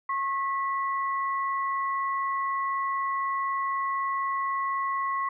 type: tone pair together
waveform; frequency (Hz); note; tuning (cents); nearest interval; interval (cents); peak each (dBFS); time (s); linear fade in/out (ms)
sine; 1089 / 1967.5; C#6 / B6; -31 / -7; minor seventh; 1024; -26 / -35; 0.09-5.29; 5
effects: none